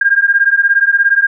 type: beating tone pair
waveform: sine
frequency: 1603 / 1620 Hz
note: G6 / G#6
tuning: +38 / -43 cents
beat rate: 17 Hz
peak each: -11 dBFS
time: 0.01-1.27 s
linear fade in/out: 5 ms
effects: none